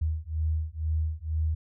sine beating tone pair, 77.78 / 79.88 Hz, D#2 / D#2, 0 / +46 cents, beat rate 2.1 Hz, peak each -29 dBFS, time 0.01-1.55 s, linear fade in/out 10 ms, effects none

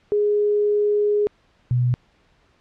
sine tone pair in turn, 415.3 / 123.47 Hz, G#4 / B2, 0 / 0 cents, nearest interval octave + major sixth, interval 2100 cents, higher first, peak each -16 dBFS, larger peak neither, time 0.12-1.27 / 1.71-1.94 s, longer first, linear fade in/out 0 ms, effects pink hiss -60 dBFS RMS until 2.6 s + low-pass 4000 Hz 12 dB/octave

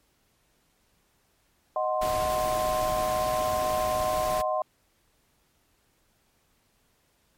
sine chord, C diminished, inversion first, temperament equal, 622.3 / 740 / 1046.5 Hz, Eb5 / Gb5 / C6, 0 / 0 / 0 cents, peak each -27 / -29 / -30 dBFS, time 1.76-4.62 s, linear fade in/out 2 ms
pink noise, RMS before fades -35 dBFS, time 2.01-4.42 s, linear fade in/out 10 ms
effects pink hiss -68 dBFS RMS until 7.37 s + MP3 64 kbps

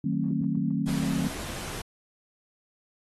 sine chord, D# diminished seventh, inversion none, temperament just, 155.56 / 186.68 / 224 / 268.8 Hz, D#3 / F#3 / A3 / C4, 0 / +16 / +31 / +47 cents, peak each -30 dBFS, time 0.04-1.28 s, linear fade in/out 5 ms
pink noise, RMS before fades -37 dBFS, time 0.87-1.82 s, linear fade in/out 10 ms
effects AAC 32 kbps

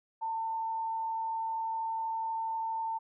sine tone with frequency modulation, 898 Hz, A5, 35 cents sharp, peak -31 dBFS, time 0.21-2.99 s, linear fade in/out 20 ms, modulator 32.4 Hz, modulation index 0.3, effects none

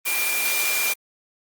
sine tone in noise, 2389 Hz, D7, 29 cents sharp, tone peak -24 dBFS, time 0.05-0.94 s, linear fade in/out 20 ms, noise white, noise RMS -24 dBFS, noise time 0.05-0.94 s, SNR -3 dB, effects high-pass 400 Hz 12 dB/octave + Opus 24 kbps

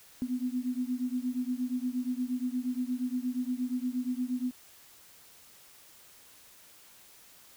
sine beating tone pair, 246.9 / 255.4 Hz, B3 / C4, 0 / -42 cents, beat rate 8.5 Hz, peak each -32 / -33 dBFS, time 0.22-4.51 s, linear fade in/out 0 ms, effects white hiss -56 dBFS RMS until 7.56 s

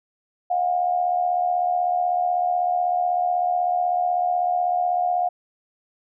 sine tone with amplitude modulation, 716 Hz, F5, 43 cents sharp, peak -16 dBFS, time 0.5-5.29 s, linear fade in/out 10 ms, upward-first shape sine, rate 76.1 Hz, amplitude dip 60%, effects none

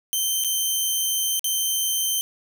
10% pulse tone with dropouts, 3107 Hz, G7, 16 cents flat, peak -13 dBFS, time 0.13-2.21 s, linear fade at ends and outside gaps 0 ms, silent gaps 0.439-0.446 / 1.394-1.443 s, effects none

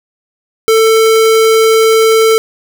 square tone, 444.8 Hz, A4, 19 cents sharp, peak -6 dBFS, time 0.68-2.38 s, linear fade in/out 0 ms, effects none

